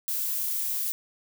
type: noise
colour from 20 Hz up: violet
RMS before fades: -29 dBFS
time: 0.08-0.92 s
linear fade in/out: 0 ms
effects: none